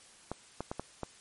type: clicks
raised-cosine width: 1 ms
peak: -21 dBFS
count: 5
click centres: 0.316 / 0.606 / 0.715 / 0.796 / 1.033 s
effects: white hiss -57 dBFS RMS until 1.2 s + MP3 48 kbps